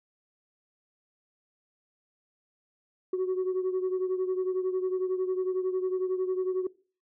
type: beating tone pair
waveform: sine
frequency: 370 / 381 Hz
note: F#4 / G4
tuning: 0 / -49 cents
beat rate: 11 Hz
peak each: -25 / -31 dBFS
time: 3.13-6.67 s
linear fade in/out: 5 ms
effects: noise-tail reverb RT60 0.4 s tail -22 dB re dry + tanh soft clip ceiling -23 dBFS

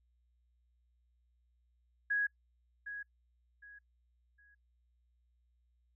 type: tone with echo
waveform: sine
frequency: 1661.2 Hz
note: G#6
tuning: in tune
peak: -29 dBFS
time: 2.1-2.27 s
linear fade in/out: 10 ms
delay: 760 ms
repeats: 3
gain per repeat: -11 dB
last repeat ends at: 4.55 s
effects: noise-tail reverb RT60 0.1 s tail -24 dB re dry + added 60 Hz sine -70 dBFS peak until 5.95 s

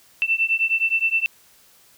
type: beating tone pair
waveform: sine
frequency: 2670 / 2679.6 Hz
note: E7 / E7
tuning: +22 / +28 cents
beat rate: 9.6 Hz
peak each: -21 dBFS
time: 0.22-1.26 s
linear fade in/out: 0 ms
effects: white hiss -54 dBFS RMS until 1.97 s

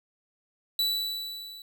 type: tone with level ramp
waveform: 45% pulse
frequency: 3951 Hz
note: B7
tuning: in tune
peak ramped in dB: -23 to -43 dBFS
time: 0.79-1.62 s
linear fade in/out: 2 ms
effects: none

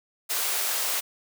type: high-pass noise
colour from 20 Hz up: white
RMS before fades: -27 dBFS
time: 0.29-1.01 s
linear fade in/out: 20 ms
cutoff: 420 Hz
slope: 24 dB/octave
effects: none

